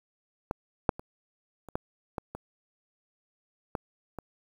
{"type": "clicks", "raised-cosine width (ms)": 1, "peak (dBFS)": [-16, -7, -26, -30, -15, -18, -23, -16, -23], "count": 9, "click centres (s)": [0.511, 0.892, 0.995, 1.687, 1.755, 2.182, 2.35, 3.752, 4.187], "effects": ["8-bit"]}